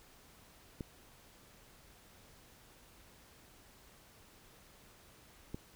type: clicks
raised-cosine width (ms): 3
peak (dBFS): -27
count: 2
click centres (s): 0.808 / 5.545
effects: pink hiss -61 dBFS RMS until 5.75 s